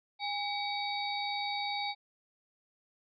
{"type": "harmonic tone with a mistuned harmonic", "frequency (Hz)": 757, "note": "F#5", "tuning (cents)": 39, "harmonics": [1, 3, 5, 6], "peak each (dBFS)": [-35, -39, -39, -41], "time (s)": [0.19, 1.95], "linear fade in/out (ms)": 50, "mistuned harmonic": 1, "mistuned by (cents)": 130, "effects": []}